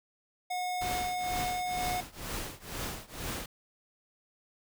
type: tone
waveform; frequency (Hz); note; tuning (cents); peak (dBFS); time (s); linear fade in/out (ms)
square; 726; F#5; -33; -32; 0.5-2.01; 10
type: noise with tremolo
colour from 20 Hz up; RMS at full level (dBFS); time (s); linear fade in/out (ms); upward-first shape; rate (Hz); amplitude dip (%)
pink; -35; 0.81-3.46; 5; triangle; 2.1; 95
effects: none